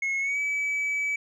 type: tone with pitch glide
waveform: sine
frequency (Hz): 2174 to 2291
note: C#7 to D7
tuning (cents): -34 to -44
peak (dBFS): -22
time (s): 0.02-1.16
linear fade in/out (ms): 5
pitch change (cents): +90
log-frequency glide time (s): 0.2-0.39
effects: tanh soft clip ceiling -24 dBFS